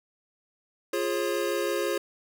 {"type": "chord", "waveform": "square", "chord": "Db major", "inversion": "first", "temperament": "equal with one note detuned", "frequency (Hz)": [349.2, 415.3, 540.5], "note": ["F4", "Ab4", "Db5"], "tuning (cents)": [0, 0, -44], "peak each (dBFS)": -31, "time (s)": [0.93, 1.98], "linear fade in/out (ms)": 5, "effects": []}